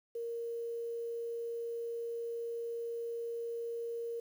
sine tone with quantisation, 466.4 Hz, A#4, 1 cent sharp, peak -36 dBFS, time 0.15-4.2 s, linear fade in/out 5 ms, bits 10, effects none

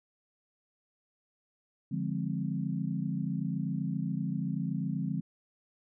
sine chord, D half-diminished seventh, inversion none, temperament equal, 146.83 / 174.61 / 207.7 / 261.6 Hz, D3 / F3 / Ab3 / C4, 0 / 0 / 0 / 0 cents, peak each -35 / -34 / -36 / -38 dBFS, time 1.91-5.21 s, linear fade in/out 10 ms, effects none

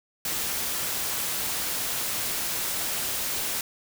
white noise, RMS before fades -29 dBFS, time 0.25-3.61 s, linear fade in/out 2 ms, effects none

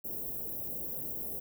white band-stop noise, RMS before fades -38 dBFS, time 0.04-1.4 s, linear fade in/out 10 ms, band 570 to 14000 Hz, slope 24 dB/octave, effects none

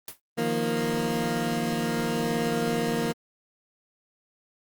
white noise with exponential decay, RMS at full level -32 dBFS, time 0.08-0.2 s, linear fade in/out 2 ms, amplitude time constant 24 ms
20% pulse chord, Eb suspended second, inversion none, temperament equal, 155.56 / 174.61 / 233.1 Hz, Eb3 / F3 / Bb3, 0 / 0 / 0 cents, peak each -27 / -27 / -22 dBFS, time 0.37-3.13 s, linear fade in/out 20 ms
effects Opus 32 kbps

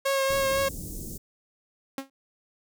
sawtooth tone with vibrato, 543 Hz, C#5, 36 cents flat, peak -19 dBFS, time 0.05-0.69 s, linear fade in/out 10 ms, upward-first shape triangle, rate 4 Hz, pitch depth 23 cents each way
pink band-stop noise, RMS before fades -37 dBFS, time 0.29-1.18 s, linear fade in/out 10 ms, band 390 to 6700 Hz, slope 24 dB/octave
sawtooth tone with exponential decay, 270.7 Hz, C#4, 41 cents flat, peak -24 dBFS, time 1.98-2.1 s, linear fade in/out 2 ms, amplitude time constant 25 ms
effects none

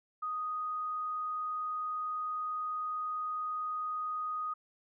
sine tone, 1244.5 Hz, D#6, in tune, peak -33 dBFS, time 0.22-4.54 s, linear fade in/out 10 ms, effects none

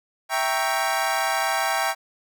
25% pulse chord, E diminished seventh, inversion none, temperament equal, 659.3 / 784 / 932.3 / 1108.7 Hz, E5 / G5 / Bb5 / Db6, 0 / 0 / 0 / 0 cents, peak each -24 / -21 / -25 / -26 dBFS, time 0.29-1.95 s, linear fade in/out 50 ms, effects none

